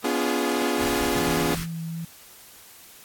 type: chord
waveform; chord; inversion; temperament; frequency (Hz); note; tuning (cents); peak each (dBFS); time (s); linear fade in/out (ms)
sawtooth; B diminished seventh; none; equal with one note detuned; 246.9 / 287.1 / 349.2 / 415.3; B3 / D4 / F4 / Ab4; 0 / -39 / 0 / 0; -24; 0.04-1.55; 5
type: band-stop noise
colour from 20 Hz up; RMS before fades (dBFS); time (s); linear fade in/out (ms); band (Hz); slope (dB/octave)
pink; -33; 0.77-1.67; 50; 290 to 1200; 24
type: tone with vibrato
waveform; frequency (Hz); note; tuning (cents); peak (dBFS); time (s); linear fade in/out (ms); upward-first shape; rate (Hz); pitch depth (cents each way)
sine; 164.81; E3; 0; -29; 1.16-2.05; 5; triangle; 2.6; 15
effects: white hiss -48 dBFS RMS until 3.04 s + AAC 64 kbps